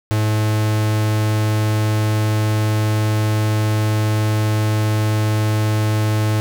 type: tone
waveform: 45% pulse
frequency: 107.4 Hz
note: A2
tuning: 41 cents flat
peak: -15 dBFS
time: 0.11-6.4 s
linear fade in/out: 0 ms
effects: none